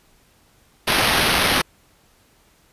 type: noise with sample-and-hold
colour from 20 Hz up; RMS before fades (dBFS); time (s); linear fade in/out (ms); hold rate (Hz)
white; -18; 0.87-1.62; 10; 7350
effects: pink hiss -57 dBFS RMS until 2.72 s + resampled to 32000 Hz